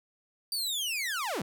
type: linear sweep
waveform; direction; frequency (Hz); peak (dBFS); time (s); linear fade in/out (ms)
sawtooth; down; 4699 to 128; -27; 0.52-1.42; 2
effects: none